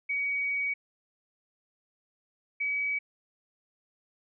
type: tone pair in turn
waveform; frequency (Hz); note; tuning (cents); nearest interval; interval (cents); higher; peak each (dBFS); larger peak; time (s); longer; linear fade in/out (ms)
sine; 2258 / 2276; C#7 / C#7; +31 / +45; unison; 14; second; -27; neither; 0.09-0.74 / 2.6-2.99; first; 10
effects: none